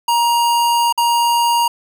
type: tone with dropouts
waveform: square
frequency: 943 Hz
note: A#5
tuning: 20 cents sharp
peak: -13 dBFS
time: 0.08-1.68 s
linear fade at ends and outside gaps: 5 ms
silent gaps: 0.926-0.976 s
effects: none